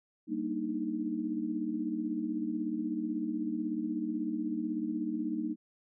sine chord, Eb major seventh, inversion first, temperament equal with one note detuned, 196 / 233.1 / 294.9 / 311.1 Hz, G3 / Bb3 / D4 / Eb4, 0 / 0 / +7 / 0 cents, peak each -40 / -36 / -40 / -34 dBFS, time 0.27-5.56 s, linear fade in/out 50 ms, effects none

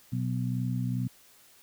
harmonic tone, 62.3 Hz, B1, 16 cents sharp, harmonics 2 / 3 / 4, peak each -29 / -34 / -35 dBFS, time 0.12-1.08 s, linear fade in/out 10 ms, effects white hiss -58 dBFS RMS until 1.62 s

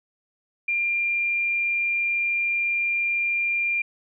sine tone, 2391 Hz, D7, 30 cents sharp, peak -21 dBFS, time 0.68-3.82 s, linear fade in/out 5 ms, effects none

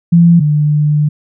sine tone pair in turn, 170 / 149.26 Hz, F3 / D3, -46 / +28 cents, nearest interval major second, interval 226 cents, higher first, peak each -3 / -8 dBFS, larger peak first, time 0.12-0.4 / 0.4-1.09 s, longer second, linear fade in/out 10 ms, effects none

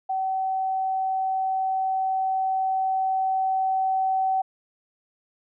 sine tone with level ramp, 762 Hz, G5, 49 cents flat, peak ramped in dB -23 to -20 dBFS, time 0.09-4.42 s, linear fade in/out 10 ms, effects none

